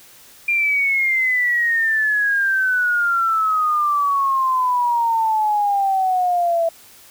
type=exponential sweep; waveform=sine; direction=down; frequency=2400 to 659.3 Hz; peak=-15 dBFS; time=0.48-6.69 s; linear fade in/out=5 ms; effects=white hiss -46 dBFS RMS until 7.1 s